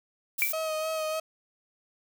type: noise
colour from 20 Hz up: violet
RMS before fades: -30 dBFS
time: 0.38-0.53 s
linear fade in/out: 10 ms
type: tone with exponential decay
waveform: sine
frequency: 2325 Hz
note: D7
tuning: 18 cents flat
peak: -19 dBFS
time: 0.42-0.55 s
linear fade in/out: 0 ms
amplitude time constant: 27 ms
type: tone with vibrato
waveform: 35% pulse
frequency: 631 Hz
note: D#5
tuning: 24 cents sharp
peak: -27 dBFS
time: 0.53-1.2 s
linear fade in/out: 5 ms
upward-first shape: sine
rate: 3.3 Hz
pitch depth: 23 cents each way
effects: none